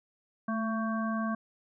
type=harmonic tone with a mistuned harmonic; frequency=224 Hz; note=A3; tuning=31 cents sharp; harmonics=1 / 3 / 5 / 7; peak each=-30 / -38 / -36 / -40 dBFS; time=0.48-1.35 s; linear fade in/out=5 ms; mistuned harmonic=1; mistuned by=-29 cents; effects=none